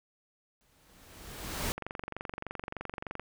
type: noise with exponential growth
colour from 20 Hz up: pink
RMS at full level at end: -31 dBFS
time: 0.61-1.72 s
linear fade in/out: 0 ms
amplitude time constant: 240 ms
type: click train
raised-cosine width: 0.5 ms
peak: -22 dBFS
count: 34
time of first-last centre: 1.78-3.196 s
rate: 23.3 Hz
effects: none